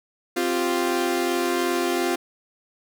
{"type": "chord", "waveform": "sawtooth", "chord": "C suspended fourth", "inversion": "none", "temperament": "equal", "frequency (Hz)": [261.6, 349.2, 392], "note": ["C4", "F4", "G4"], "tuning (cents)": [0, 0, 0], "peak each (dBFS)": [-24, -19, -25], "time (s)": [0.36, 2.16], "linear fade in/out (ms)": 10, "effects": []}